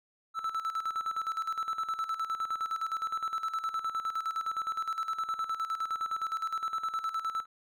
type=tone with tremolo; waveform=triangle; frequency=1318.5 Hz; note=E6; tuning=in tune; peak=-27 dBFS; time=0.34-7.46 s; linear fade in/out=50 ms; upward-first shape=square; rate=9.7 Hz; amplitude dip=70%; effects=none